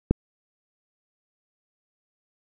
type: click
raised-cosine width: 3 ms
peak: -5 dBFS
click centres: 0.11 s
effects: none